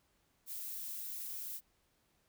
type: noise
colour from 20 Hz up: violet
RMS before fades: -43 dBFS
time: 0.46-1.61 s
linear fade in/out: 50 ms
effects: pink hiss -75 dBFS RMS until 2.28 s